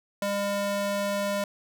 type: tone with high-pass filter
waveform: square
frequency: 201.6 Hz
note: G3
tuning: 49 cents sharp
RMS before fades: -28 dBFS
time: 0.22-1.44 s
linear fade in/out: 2 ms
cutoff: 400 Hz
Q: 5.2
effects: none